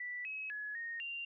sine tone with pitch steps, 1968 / 2562 / 1694 / 1855 / 2777 Hz, B6 / E7 / G#6 / A#6 / F7, -7 / -50 / +34 / -9 / -10 cents, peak -39 dBFS, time 0-1.25 s, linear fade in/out 5 ms, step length 250 ms, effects none

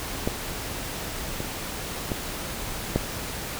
clicks, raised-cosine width 2 ms, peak -10 / -16 / -14 / -7 dBFS, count 4, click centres 0.275 / 1.404 / 2.118 / 2.96 s, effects pink hiss -33 dBFS RMS until 3.59 s

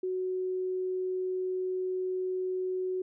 sine tone, 370.5 Hz, F#4, 2 cents sharp, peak -29 dBFS, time 0.03-3.02 s, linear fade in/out 5 ms, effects none

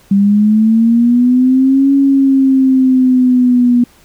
sine linear two-way sweep, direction up then down, 196 to 277.2 to 241.4 Hz, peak -6 dBFS, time 0.11-3.84 s, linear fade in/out 5 ms, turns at 1.93 s, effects pink hiss -47 dBFS RMS until 4.04 s

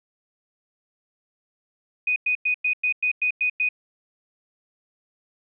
sine tone bursts, 2489 Hz, D#7, in tune, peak -19 dBFS, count 9, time 2.07-3.689 s, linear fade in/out 5 ms, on 91 ms, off 100 ms, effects none

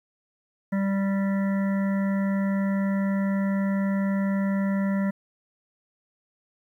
harmonic tone, 196 Hz, G3, in tune, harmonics 1 / 3 / 5 / 7 / 9 / 10, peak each -22 / -34 / -40 / -42 / -41 / -42 dBFS, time 0.72-5.11 s, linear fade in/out 10 ms, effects 10-bit

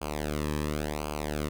sawtooth tone with flanger, 75 Hz, D2, 37 cents sharp, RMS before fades -32 dBFS, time 0.01-1.49 s, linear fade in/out 10 ms, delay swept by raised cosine 0.53 to 1.42 ms, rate 0.93 Hz, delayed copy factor -0.85, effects none

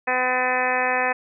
harmonic tone, 253.3 Hz, B3, 44 cents sharp, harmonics 1 / 2 / 3 / 4 / 5 / 6 / 7 / 8 / 9 / 10, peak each -36 / -27 / -25 / -28 / -32 / -32 / -25 / -30 / -34 / -29 dBFS, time 0.07-1.13 s, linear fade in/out 10 ms, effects none

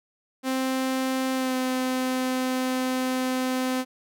sawtooth tone with pitch glide, 261.6 to 257 Hz, C4 to C4, 0 to -31 cents, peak -20 dBFS, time 0.43-3.85 s, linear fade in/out 50 ms, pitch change -31 cents, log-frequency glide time 1.34-1.55 s, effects none

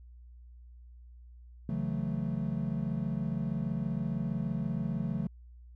triangle chord, F# minor seventh, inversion second, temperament equal, 138.59 / 164.81 / 185 / 220 Hz, C#3 / E3 / F#3 / A3, 0 / 0 / 0 / 0 cents, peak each -34 dBFS, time 1.69-5.27 s, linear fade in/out 2 ms, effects added 60 Hz sine -49 dBFS peak until 5.75 s

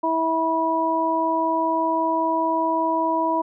harmonic tone, 325.1 Hz, E4, 24 cents flat, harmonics 1 / 2 / 3, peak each -25 / -25 / -21 dBFS, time 0.03-3.42 s, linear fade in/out 10 ms, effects none

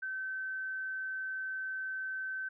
sine tone, 1537 Hz, G6, 35 cents flat, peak -35 dBFS, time 0.02-2.49 s, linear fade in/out 10 ms, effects none

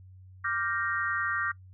sine chord, G minor seventh, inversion second, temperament equal, 1174.7 / 1396.9 / 1568 / 1864.7 Hz, D6 / F6 / G6 / Bb6, 0 / 0 / 0 / 0 cents, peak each -33 dBFS, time 0.44-1.52 s, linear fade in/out 10 ms, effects noise-tail reverb RT60 0.1 s tail -20 dB re dry + added 93 Hz sine -48 dBFS peak until 1.73 s

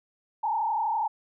sine tone with frequency modulation, 880 Hz, A5, in tune, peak -24 dBFS, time 0.43-1.08 s, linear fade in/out 10 ms, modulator 32.2 Hz, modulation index 1.7, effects none

